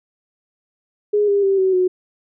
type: tone with pitch steps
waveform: sine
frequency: 415.3 / 402.5 / 390.2 / 378.2 / 366.6 Hz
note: G#4 / G4 / G4 / F#4 / F#4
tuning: 0 / +46 / -8 / +38 / -16 cents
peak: -13 dBFS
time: 1.13-1.88 s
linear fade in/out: 10 ms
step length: 150 ms
effects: none